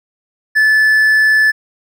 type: tone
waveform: triangle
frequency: 1739 Hz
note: A6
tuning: 21 cents flat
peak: -6 dBFS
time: 0.55-1.52 s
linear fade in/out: 20 ms
effects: none